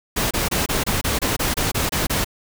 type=noise bursts; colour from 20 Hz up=pink; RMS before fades=-21 dBFS; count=12; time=0.16-2.246 s; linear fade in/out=10 ms; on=150 ms; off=26 ms; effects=none